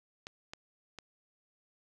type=clicks; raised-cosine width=0.2 ms; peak=-25 / -25 / -27 dBFS; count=3; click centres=0.269 / 0.535 / 0.987 s; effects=none